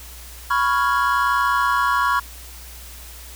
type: chord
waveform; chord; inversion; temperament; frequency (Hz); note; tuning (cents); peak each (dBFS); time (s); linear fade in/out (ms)
triangle; C# dominant seventh; third; equal; 987.8 / 1108.7 / 1396.9 / 1661.2; B5 / C#6 / E#6 / G#6; 0 / 0 / 0 / 0; -20 / -18 / -21 / -24; 0.5-2.2; 10
effects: added 60 Hz sine -39 dBFS peak until 3.35 s + white hiss -41 dBFS RMS until 3.35 s